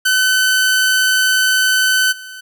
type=tone with level steps; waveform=sawtooth; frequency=1517 Hz; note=F#6; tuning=43 cents sharp; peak=-8 / -27 dBFS; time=0.05-2.41 s; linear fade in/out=10 ms; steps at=2.11 s; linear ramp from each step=20 ms; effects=none